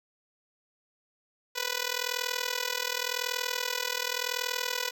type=tone with amplitude modulation; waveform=5% pulse; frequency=494.3 Hz; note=B4; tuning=1 cent sharp; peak=-14 dBFS; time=1.55-4.91 s; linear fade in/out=20 ms; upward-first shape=sine; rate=40.9 Hz; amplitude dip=90%; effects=none